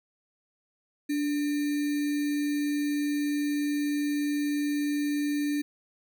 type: tone with sample-and-hold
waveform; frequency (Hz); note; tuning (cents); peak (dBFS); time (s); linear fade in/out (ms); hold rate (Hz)
sine; 291.6; D4; -12; -25; 1.09-5.62; 10; 2100
effects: none